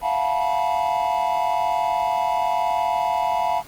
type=tone cluster; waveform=triangle; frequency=682 / 723 / 868 / 969 Hz; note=F5 / F#5 / A5 / B5; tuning=-41 / -40 / -24 / -33 cents; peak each=-23 dBFS; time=0.01-3.63 s; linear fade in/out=50 ms; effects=pink hiss -45 dBFS RMS until 3.67 s + Opus 32 kbps